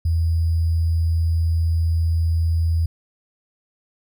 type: tone with sample-and-hold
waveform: sine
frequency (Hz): 82.4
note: E2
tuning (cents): 0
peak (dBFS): -16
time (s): 0.05-2.86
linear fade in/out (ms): 5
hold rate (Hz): 4900
effects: none